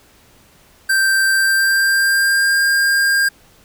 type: tone with pitch glide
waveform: square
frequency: 1568 to 1605.6 Hz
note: G6 to G6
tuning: 0 to +41 cents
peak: -13 dBFS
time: 0.89-3.29 s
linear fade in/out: 10 ms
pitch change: +41 cents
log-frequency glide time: 1.31-2.61 s
effects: pink hiss -50 dBFS RMS until 3.64 s